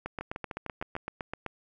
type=two click trains; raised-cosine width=0.5 ms; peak=-19 / -21 dBFS; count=12 / 6; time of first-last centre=0.06-1.463 / 0.21-0.965 s; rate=7.84 / 6.62 Hz; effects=none